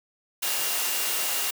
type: tone in noise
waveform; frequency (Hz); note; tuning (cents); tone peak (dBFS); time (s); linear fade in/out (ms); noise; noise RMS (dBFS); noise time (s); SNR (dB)
sine; 2799; F7; +3; -37; 0.42-1.51; 10; white; -27; 0.42-1.51; -13
effects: high-pass 400 Hz 12 dB/octave